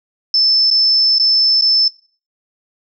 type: tone with dropouts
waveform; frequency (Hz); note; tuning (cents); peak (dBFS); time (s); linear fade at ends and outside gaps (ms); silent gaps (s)
sine; 5274; E8; 0; -10; 0.34-1.88; 2; 0.703-0.711 / 1.184-1.197 / 1.611-1.621
effects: noise-tail reverb RT60 0.4 s tail -18 dB re dry